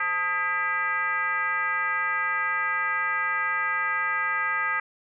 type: tone with frequency modulation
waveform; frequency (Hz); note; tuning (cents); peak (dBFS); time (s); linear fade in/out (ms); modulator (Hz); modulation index
sine; 1618; G#6; -46; -23; 0-4.8; 5; 368; 1.5
effects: none